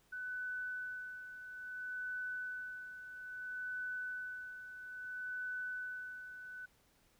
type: tone with tremolo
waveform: sine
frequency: 1498 Hz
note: F#6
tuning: 21 cents sharp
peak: -38 dBFS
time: 0.12-6.66 s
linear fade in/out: 10 ms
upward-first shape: sine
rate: 0.6 Hz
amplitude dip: 65%
effects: pink hiss -71 dBFS RMS until 7.19 s